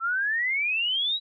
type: exponential sweep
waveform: sine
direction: up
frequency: 1318.5 to 3935 Hz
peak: -23 dBFS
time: 0-1.2 s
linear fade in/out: 50 ms
effects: none